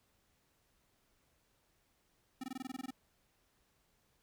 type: tone bursts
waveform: square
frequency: 260.2 Hz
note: C4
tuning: 9 cents flat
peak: -40 dBFS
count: 11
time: 2.41-2.907 s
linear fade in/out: 5 ms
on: 27 ms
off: 20 ms
effects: pink hiss -75 dBFS RMS until 4.22 s